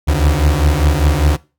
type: beating tone pair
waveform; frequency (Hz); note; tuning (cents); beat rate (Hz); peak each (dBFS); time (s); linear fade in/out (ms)
35% pulse; 71.3 / 76.3; C#2 / D#2; +49 / -33; 5; -12; 0.07-1.37; 20
effects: noise-tail reverb RT60 0.3 s tail -21 dB re dry